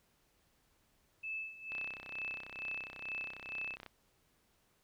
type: tone with tremolo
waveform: sine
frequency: 2620 Hz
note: E7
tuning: 11 cents flat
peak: -37 dBFS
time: 1.23-3.76 s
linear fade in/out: 10 ms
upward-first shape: sine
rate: 2.2 Hz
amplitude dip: 80%
type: click train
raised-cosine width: 0.3 ms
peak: -31 dBFS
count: 70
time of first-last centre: 1.72-3.863 s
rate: 32.2 Hz
effects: pink hiss -73 dBFS RMS until 4.83 s